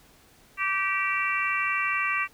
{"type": "harmonic tone", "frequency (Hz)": 388, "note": "G4", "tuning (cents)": -18, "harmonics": [3, 4, 5, 6, 7], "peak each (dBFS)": [-29, -34, -30, -29, -31], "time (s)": [0.57, 2.28], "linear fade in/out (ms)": 50, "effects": ["pink hiss -57 dBFS RMS until 2.33 s"]}